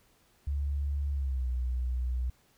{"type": "tone with pitch glide", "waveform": "sine", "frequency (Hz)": [71, 62.17], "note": ["C#2", "B1"], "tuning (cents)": [42, 12], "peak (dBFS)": -28, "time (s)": [0.47, 2.3], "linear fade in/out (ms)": 5, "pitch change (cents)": -230, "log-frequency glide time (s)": [1.11, 1.48], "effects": ["pink hiss -66 dBFS RMS until 2.57 s"]}